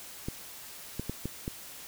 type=clicks; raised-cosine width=3 ms; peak=-20 dBFS; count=5; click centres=0.285 / 0.996 / 1.096 / 1.256 / 1.479 s; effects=white hiss -46 dBFS RMS until 1.87 s